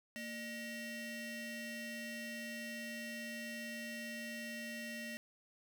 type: ring-modulated tone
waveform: 30% pulse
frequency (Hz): 830.6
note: G#5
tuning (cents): 0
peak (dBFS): -37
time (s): 0.16-5.17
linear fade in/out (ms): 0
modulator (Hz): 1060
effects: none